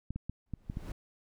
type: clicks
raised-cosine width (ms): 5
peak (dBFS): -24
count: 6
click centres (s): 0.106 / 0.16 / 0.296 / 0.537 / 0.699 / 0.771
type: noise with exponential growth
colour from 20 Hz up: brown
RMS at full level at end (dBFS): -36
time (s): 0.46-0.92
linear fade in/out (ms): 5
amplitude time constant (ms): 100
effects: none